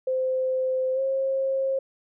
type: tone with pitch glide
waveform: sine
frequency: 518 to 536 Hz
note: C5 to C5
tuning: -17 to +42 cents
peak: -22 dBFS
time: 0.07-1.79 s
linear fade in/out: 5 ms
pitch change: +59 cents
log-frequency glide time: 0.94-1 s
effects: none